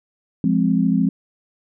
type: chord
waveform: sine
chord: F minor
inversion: none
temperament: equal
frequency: 174.61 / 207.7 / 261.6 Hz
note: F3 / Ab3 / C4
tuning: 0 / 0 / 0 cents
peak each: -19 dBFS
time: 0.44-1.09 s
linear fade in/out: 2 ms
effects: none